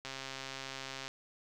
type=click train; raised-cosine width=0.2 ms; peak=-24 dBFS; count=139; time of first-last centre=0.05-1.08 s; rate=134 Hz; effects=none